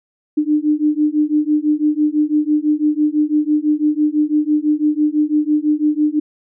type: beating tone pair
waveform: sine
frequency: 298.4 / 304.4 Hz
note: D4 / D#4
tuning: +28 / -38 cents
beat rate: 6 Hz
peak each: -16 dBFS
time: 0.37-6.2 s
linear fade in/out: 10 ms
effects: none